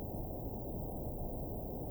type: band-stop noise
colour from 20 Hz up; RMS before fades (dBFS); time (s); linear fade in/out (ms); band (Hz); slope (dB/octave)
pink; -41; 0-1.9; 0; 780 to 16000; 48
effects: none